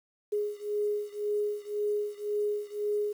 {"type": "beating tone pair", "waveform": "sine", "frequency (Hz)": [415.3, 417.2], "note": ["G#4", "G#4"], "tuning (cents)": [0, 8], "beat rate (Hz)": 1.9, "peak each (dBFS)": [-31, -32], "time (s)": [0.32, 3.13], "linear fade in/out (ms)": 10, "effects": ["9-bit"]}